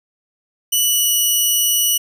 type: tone with pitch glide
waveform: 10% pulse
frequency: 2960 to 2940 Hz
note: F#7 to F#7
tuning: 0 to -12 cents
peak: -6 dBFS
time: 0.72-1.98 s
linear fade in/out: 10 ms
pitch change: -12 cents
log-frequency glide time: 0.85-1.1 s
effects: 8-bit